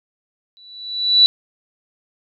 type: tone with exponential growth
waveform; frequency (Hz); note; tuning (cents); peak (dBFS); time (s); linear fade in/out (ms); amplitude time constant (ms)
sine; 3951; B7; 0; -5; 0.57-1.26; 0; 150
effects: none